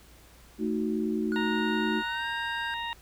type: chord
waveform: sine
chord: D# diminished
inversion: second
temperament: equal with one note detuned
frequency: 220.9 / 311.1 / 370 Hz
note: A3 / D#4 / F#4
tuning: +7 / 0 / 0 cents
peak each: -29 / -31 / -32 dBFS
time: 0.58-2.03 s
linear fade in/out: 50 ms
type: tone with pitch glide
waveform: triangle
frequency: 1457 to 1598.1 Hz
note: F#6 to G6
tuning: -27 to +33 cents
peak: -32 dBFS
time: 1.32-2.74 s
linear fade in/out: 0 ms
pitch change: +160 cents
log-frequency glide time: 2.03-2.27 s
type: harmonic tone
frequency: 932.3 Hz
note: A#5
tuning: in tune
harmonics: 1 / 2 / 3 / 4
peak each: -34 / -37 / -39 / -40 dBFS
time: 1.36-2.93 s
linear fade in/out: 0 ms
effects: added 58 Hz sine -55 dBFS peak until 3.01 s + pink hiss -56 dBFS RMS until 3.01 s